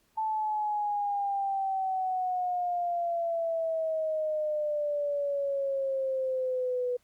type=exponential sweep; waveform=sine; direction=down; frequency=880 to 491.2 Hz; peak=-27 dBFS; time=0.17-6.97 s; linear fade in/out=10 ms; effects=pink hiss -69 dBFS RMS until 7.03 s + Opus 48 kbps